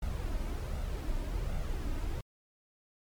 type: noise with flanger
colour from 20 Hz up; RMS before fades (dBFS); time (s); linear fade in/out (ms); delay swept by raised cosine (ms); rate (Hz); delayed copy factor
brown; -34; 0.02-2.21; 5; 1.4 to 3.3; 1.3; +0.5
effects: MP3 96 kbps